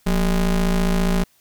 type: ring-modulated tone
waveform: square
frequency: 103.83 Hz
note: G#2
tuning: in tune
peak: -14 dBFS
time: 0.06-1.24 s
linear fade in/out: 10 ms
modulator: 76.4 Hz
effects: white hiss -59 dBFS RMS until 1.4 s